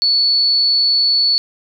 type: tone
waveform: sine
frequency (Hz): 4435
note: C#8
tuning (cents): 0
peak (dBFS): -11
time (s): 0.02-1.38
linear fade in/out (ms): 0
effects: none